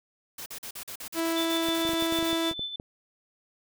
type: noise bursts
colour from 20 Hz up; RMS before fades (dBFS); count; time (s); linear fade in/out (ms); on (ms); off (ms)
white; -39; 16; 0.38-2.321; 5; 81; 43
type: tone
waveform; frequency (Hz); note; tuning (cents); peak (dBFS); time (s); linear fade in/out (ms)
sawtooth; 329.6; E4; 0; -22; 1.14-2.54; 50
type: tone with tremolo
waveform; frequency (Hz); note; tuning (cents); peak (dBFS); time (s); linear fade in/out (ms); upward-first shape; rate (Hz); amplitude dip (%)
sine; 3519; A7; 0; -29; 1.36-2.76; 5; sine; 6.5; 60
type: clicks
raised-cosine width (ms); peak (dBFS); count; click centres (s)
2; -25; 12; 1.686 / 1.852 / 1.892 / 1.934 / 2.024 / 2.124 / 2.188 / 2.227 / 2.33 / 2.513 / 2.594 / 2.799
effects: none